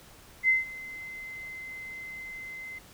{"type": "tone with ADSR envelope", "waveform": "sine", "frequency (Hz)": 2062, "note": "C7", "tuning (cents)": -26, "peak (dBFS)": -18, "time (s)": [0.43, 2.79], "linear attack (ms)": 55, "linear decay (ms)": 160, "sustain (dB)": -20, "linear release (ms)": 10, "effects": ["pink hiss -53 dBFS RMS until 2.93 s"]}